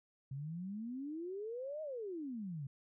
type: exponential two-way sweep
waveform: sine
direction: up then down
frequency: 130.81 to 636 to 130.81 Hz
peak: -40 dBFS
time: 0.31-2.67 s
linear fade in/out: 5 ms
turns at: 1.82 s
effects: none